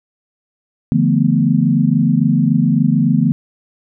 sine chord, B half-diminished seventh, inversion first, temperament equal with one note detuned, 146.83 / 170.63 / 220 / 246.9 Hz, D3 / F3 / A3 / B3, 0 / -40 / 0 / 0 cents, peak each -16 dBFS, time 0.92-3.32 s, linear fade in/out 0 ms, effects none

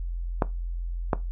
clicks, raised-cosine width 1 ms, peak -7 dBFS, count 2, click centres 0.422 / 1.132 s, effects noise-tail reverb RT60 0.2 s tail -17 dB re dry + added 43 Hz sine -28 dBFS peak until 1.31 s

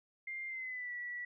sine tone with pitch glide, 2100 to 1948.1 Hz, C7 to B6, +6 to -24 cents, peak -39 dBFS, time 0.27-1.25 s, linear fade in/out 5 ms, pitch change -130 cents, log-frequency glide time 0.48-0.93 s, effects none

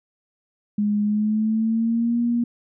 sine tone with pitch glide, 207.7 to 237.2 Hz, G#3 to A#3, 0 to +30 cents, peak -18 dBFS, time 0.78-2.44 s, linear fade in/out 5 ms, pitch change +230 cents, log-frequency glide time 1.03-2.19 s, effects none

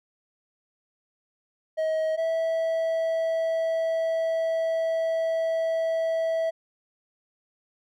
triangle tone pair in turn, 634 / 653 Hz, D#5 / E5, +32 / -17 cents, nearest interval minor second, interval 51 cents, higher second, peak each -21 dBFS, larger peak neither, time 1.77-2.17 / 2.17-6.51 s, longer second, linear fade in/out 20 ms, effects none

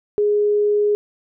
sine tone, 415.3 Hz, G#4, in tune, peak -14 dBFS, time 0.18-0.95 s, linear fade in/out 0 ms, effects none

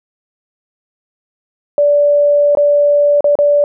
sine tone with dropouts, 581 Hz, D5, 19 cents flat, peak -7 dBFS, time 1.78-3.64 s, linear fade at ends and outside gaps 1 ms, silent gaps 2.551-2.572 / 3.207-3.243 / 3.354-3.388 s, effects none

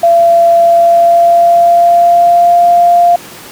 sine tone with pitch glide, 680 to 696.3 Hz, F5 to F5, -46 to -5 cents, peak -3 dBFS, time 0.03-3.16 s, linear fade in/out 5 ms, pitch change +41 cents, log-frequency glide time 0.54-2.61 s, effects pink hiss -30 dBFS RMS until 3.51 s + high-pass 150 Hz 12 dB/octave

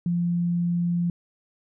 sine tone, 173.2 Hz, F3, 14 cents flat, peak -21 dBFS, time 0.06-1.1 s, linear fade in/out 2 ms, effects none

